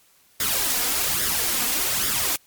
white noise with flanger, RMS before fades -23 dBFS, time 0.4-2.36 s, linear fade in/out 2 ms, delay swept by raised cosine 0.57 to 4.17 ms, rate 1.2 Hz, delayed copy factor +0.6, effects white hiss -58 dBFS RMS until 2.46 s + MP3 96 kbps

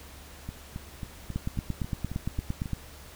two click trains, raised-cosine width 5 ms, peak -17 / -23 dBFS, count 13 / 9, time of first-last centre 1.36-2.733 / 0.49-2.658 s, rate 8.74 / 3.69 Hz, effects added 70 Hz sine -50 dBFS peak until 3.15 s + pink hiss -49 dBFS RMS until 3.15 s

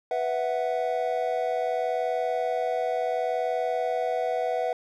triangle chord, B suspended fourth, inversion none, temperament equal, 493.9 / 659.3 / 740 Hz, B4 / E5 / F#5, 0 / 0 / 0 cents, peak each -27 dBFS, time 0.11-4.73 s, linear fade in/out 2 ms, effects none

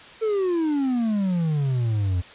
triangle exponential sweep, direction down, 452.9 to 86.1 Hz, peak -18 dBFS, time 0.21-2.22 s, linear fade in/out 20 ms, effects white hiss -44 dBFS RMS until 2.34 s + resampled to 8000 Hz

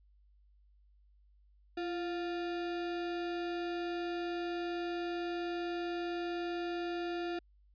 sine tone with sample-and-hold, 342.8 Hz, F4, 32 cents flat, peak -34 dBFS, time 1.77-7.39 s, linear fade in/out 5 ms, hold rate 1050 Hz, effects added 50 Hz sine -62 dBFS peak until 7.74 s + resampled to 11025 Hz

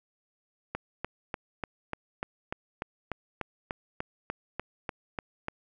click train, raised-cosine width 0.5 ms, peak -17 dBFS, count 17, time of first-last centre 0.75-5.484 s, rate 3.38 Hz, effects none

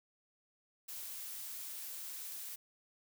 blue noise, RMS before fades -45 dBFS, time 0.88-2.56 s, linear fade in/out 10 ms, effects none

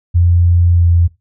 sine tone with pitch glide, 86.8 to 85.56 Hz, F2 to F2, -10 to -35 cents, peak -7 dBFS, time 0.14-1.08 s, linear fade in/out 20 ms, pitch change -25 cents, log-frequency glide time 0.73-0.87 s, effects noise-tail reverb RT60 0.2 s tail -18 dB re dry

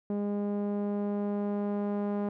sawtooth tone with low-pass filter sweep, 204.3 Hz, G#3, 28 cents flat, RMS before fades -31 dBFS, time 0.1-2.29 s, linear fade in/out 2 ms, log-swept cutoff 540 to 830 Hz, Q 0.93, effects none

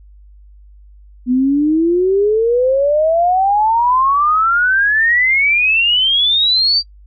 sine exponential sweep, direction up, 244.1 to 4699 Hz, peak -10 dBFS, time 1.26-6.83 s, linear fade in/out 50 ms, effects noise-tail reverb RT60 0.1 s tail -24 dB re dry + added 50 Hz sine -39 dBFS peak until 7.06 s

